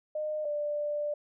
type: tone pair in turn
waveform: sine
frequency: 611 / 590.5 Hz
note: D#5 / D5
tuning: -32 / +9 cents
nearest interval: minor second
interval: 59 cents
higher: first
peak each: -30 / -29 dBFS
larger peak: second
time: 0.15-0.45 / 0.45-1.14 s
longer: second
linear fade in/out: 5 ms
effects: none